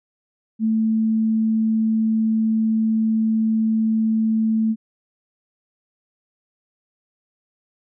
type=tone; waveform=sine; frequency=221.1 Hz; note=A3; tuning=9 cents sharp; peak=-16 dBFS; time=0.59-4.76 s; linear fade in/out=50 ms; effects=none